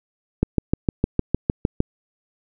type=click train; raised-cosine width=3 ms; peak=-4 dBFS; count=10; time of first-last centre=0.43-1.804 s; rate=6.55 Hz; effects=none